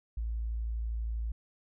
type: tone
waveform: sine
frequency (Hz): 56.2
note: A1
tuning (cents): +37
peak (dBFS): -31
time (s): 0.17-1.32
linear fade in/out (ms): 5
effects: none